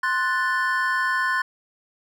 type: chord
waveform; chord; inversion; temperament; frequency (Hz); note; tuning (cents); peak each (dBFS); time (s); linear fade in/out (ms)
triangle; F# diminished; second; equal; 1046.5 / 1480 / 1760; C6 / F#6 / A6; 0 / 0 / 0; -23; 0.03-1.42; 5
effects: none